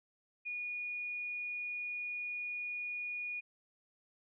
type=tone; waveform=sine; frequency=2450 Hz; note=D#7; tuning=27 cents flat; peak=-37 dBFS; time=0.45-3.41 s; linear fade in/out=20 ms; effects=none